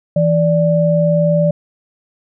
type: tone pair together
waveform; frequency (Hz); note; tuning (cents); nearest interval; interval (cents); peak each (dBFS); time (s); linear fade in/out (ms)
sine; 164.5 / 586.2; E3 / D5; -3 / -3; octave + minor seventh; 2200; -13; 0.16-1.51; 5
effects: none